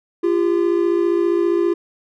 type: tone pair together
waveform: triangle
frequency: 344 / 399 Hz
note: F4 / G4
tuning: -26 / +31 cents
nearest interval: minor third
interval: 257 cents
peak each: -14 / -18 dBFS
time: 0.23-1.74 s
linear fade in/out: 10 ms
effects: none